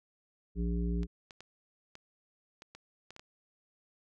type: harmonic tone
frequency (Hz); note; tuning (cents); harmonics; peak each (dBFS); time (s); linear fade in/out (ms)
58.27; A#1; 0; 1 / 3 / 5 / 7; -31 / -34 / -42 / -43; 0.55-1.07; 50
type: clicks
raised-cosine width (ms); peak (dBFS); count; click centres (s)
0.2; -31; 9; 1.032 / 1.308 / 1.406 / 1.954 / 2.621 / 2.75 / 3.106 / 3.164 / 3.195
effects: none